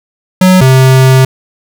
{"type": "tone pair in turn", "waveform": "square", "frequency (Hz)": [185, 131.16], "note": ["F#3", "C3"], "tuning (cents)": [0, 5], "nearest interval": "tritone", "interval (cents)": 595, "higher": "first", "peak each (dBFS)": -3, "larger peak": "neither", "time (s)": [[0.41, 0.61], [0.61, 1.25]], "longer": "second", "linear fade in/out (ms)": 5, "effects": []}